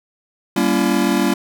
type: chord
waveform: square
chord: G diminished seventh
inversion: none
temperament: just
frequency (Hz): 196 / 235.2 / 282.2 / 338.7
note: G3 / Bb3 / Db4 / Fb4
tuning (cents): 0 / +16 / +31 / +47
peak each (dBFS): -21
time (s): 0.56-1.34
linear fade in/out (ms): 5
effects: none